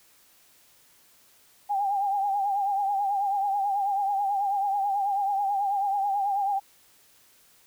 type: tone with vibrato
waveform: sine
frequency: 799 Hz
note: G5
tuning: 33 cents sharp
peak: -23 dBFS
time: 1.69-6.6 s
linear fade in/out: 20 ms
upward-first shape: triangle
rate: 9.2 Hz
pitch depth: 74 cents each way
effects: white hiss -59 dBFS RMS until 7.66 s